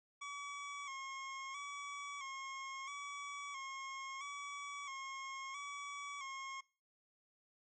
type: tone with vibrato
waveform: 25% pulse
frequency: 1108.7 Hz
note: C#6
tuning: in tune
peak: -40 dBFS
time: 0.21-6.61 s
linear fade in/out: 10 ms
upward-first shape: square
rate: 0.75 Hz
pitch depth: 47 cents each way
effects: noise-tail reverb RT60 0.4 s tail -24 dB re dry + MP3 32 kbps